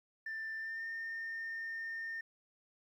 sine tone with pitch glide, 1779 to 1817.4 Hz, A6 to A#6, +19 to -44 cents, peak -37 dBFS, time 0.26-2.21 s, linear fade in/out 5 ms, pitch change +37 cents, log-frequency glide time 0.56-0.86 s, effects tanh soft clip ceiling -36 dBFS + 12-bit

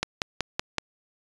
click train, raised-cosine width 0.2 ms, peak -7 dBFS, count 5, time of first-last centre 0.03-0.783 s, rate 5.31 Hz, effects resampled to 22050 Hz

